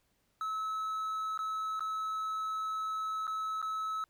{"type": "tone with dropouts", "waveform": "triangle", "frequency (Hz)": 1296, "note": "E6", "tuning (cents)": -30, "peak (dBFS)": -31, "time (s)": [0.41, 4.04], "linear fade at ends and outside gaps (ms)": 1, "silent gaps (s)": [[1.376, 1.39], [1.795, 1.806], [3.269, 3.277], [3.617, 3.626]], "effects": ["pink hiss -75 dBFS RMS until 4.09 s"]}